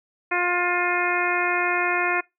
harmonic tone, 354 Hz, F4, 23 cents sharp, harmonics 1 / 2 / 3 / 4 / 5 / 6 / 7, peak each -28 / -28 / -28 / -28 / -28 / -28 / -28 dBFS, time 0.31-2.21 s, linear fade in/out 10 ms, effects noise-tail reverb RT60 0.2 s tail -24 dB re dry

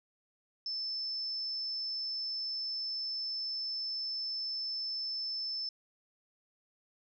sine tone, 5274 Hz, E8, in tune, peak -34 dBFS, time 0.66-5.69 s, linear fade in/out 2 ms, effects none

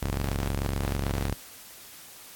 sawtooth ring-modulated tone, 69.3 Hz, C#2, in tune, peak -20 dBFS, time 0.02-1.34 s, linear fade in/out 5 ms, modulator 21.3 Hz, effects white hiss -47 dBFS RMS until 2.35 s + AAC 64 kbps

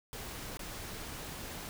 pink noise with dropouts, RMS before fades -43 dBFS, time 0.13-1.69 s, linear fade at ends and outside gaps 0 ms, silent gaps 0.571-0.593 s, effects none

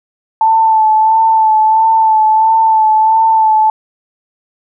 sine tone with vibrato, 880 Hz, A5, in tune, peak -6 dBFS, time 0.41-3.7 s, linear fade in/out 2 ms, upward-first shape sine, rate 1.5 Hz, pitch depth 26 cents each way, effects none

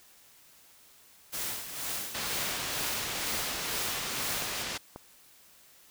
white noise with tremolo, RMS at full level -34 dBFS, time 1.32-4.64 s, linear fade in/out 20 ms, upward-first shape sine, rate 2.1 Hz, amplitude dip 60%
white low-pass noise, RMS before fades -36 dBFS, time 2.14-4.78 s, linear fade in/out 10 ms, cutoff 5400 Hz, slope 12 dB/octave
click train, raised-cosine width 1 ms, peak -27 dBFS, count 5, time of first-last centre 2.81-4.961 s, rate 1.86 Hz
effects white hiss -58 dBFS RMS until 5.9 s

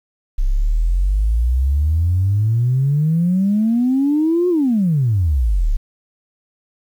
sine exponential two-way sweep, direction up then down, 31.47 to 364.7 to 31.47 Hz, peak -12 dBFS, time 0.38-5.77 s, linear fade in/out 10 ms, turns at 4.49 s, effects tanh soft clip ceiling -8 dBFS + 8-bit

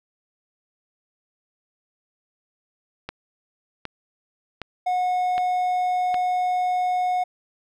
click train, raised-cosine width 0.3 ms, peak -15 dBFS, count 5, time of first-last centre 3.09-6.143 s, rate 1.31 Hz
triangle tone, 728 Hz, F#5, 28 cents flat, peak -18 dBFS, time 4.86-7.24 s, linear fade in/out 10 ms
effects none

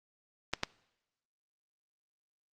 clicks, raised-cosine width 0.2 ms, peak -12 dBFS, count 2, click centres 0.536 / 0.634 s, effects noise-tail reverb RT60 0.9 s tail -21 dB re dry + Opus 32 kbps

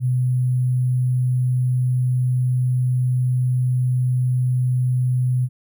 sine tone with sample-and-hold, 126.2 Hz, B2, 38 cents sharp, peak -16 dBFS, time 0-5.49 s, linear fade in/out 50 ms, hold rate 11025 Hz, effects none

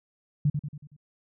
sine tone with echo, 146.83 Hz, D3, in tune, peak -19 dBFS, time 0.45-0.5 s, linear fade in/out 5 ms, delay 93 ms, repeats 5, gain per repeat -6 dB, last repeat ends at 0.965 s, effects none

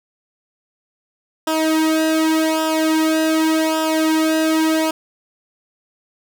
sawtooth tone with flanger, 317.1 Hz, D#4, 33 cents sharp, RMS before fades -17 dBFS, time 1.47-4.91 s, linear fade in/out 5 ms, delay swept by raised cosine 0.46 to 2.26 ms, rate 0.86 Hz, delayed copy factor -0.85, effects none

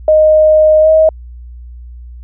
sine tone with pitch glide, 620 to 632.3 Hz, D#5 to D#5, -6 to +28 cents, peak -4 dBFS, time 0.08-1.09 s, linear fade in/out 2 ms, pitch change +34 cents, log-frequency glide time 0.81-0.89 s, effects added 60 Hz sine -28 dBFS peak until 2.23 s

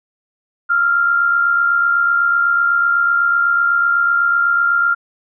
sine tone pair together, 1328 / 1396 Hz, E6 / F6, +12 / -1 cents, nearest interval minor second, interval 87 cents, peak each -22 / -12 dBFS, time 0.69-4.95 s, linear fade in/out 20 ms, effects none

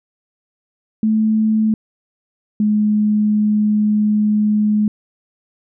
sine tone pair in turn, 217.9 / 211.1 Hz, A3 / G#3, -17 / +29 cents, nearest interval minor second, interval 54 cents, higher first, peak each -12 dBFS, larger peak neither, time 1.03-1.74 / 2.6-4.88 s, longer second, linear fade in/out 2 ms, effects none

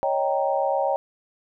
sine chord, Eb dominant seventh, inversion third, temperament equal, 554.4 / 622.3 / 784 / 932.3 Hz, Db5 / Eb5 / G5 / Bb5, 0 / 0 / 0 / 0 cents, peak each -24 / -27 / -25 / -29 dBFS, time 0.03-0.96 s, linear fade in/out 0 ms, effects none

